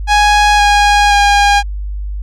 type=tone with pitch steps; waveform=sawtooth; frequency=830.6 / 821.5 / 812.6 Hz; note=G#5 / G#5 / G#5; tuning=0 / -19 / -38 cents; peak=-3 dBFS; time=0.07-1.63 s; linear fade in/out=50 ms; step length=520 ms; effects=added 50 Hz sine -18 dBFS peak until 2.22 s + low-pass 6000 Hz 12 dB/octave